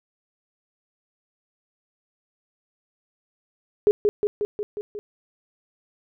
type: tone with echo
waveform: sine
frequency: 415.3 Hz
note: G#4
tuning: in tune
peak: -12 dBFS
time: 3.87-3.91 s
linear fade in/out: 0 ms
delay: 180 ms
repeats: 6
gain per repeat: -3 dB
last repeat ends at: 4.99 s
effects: none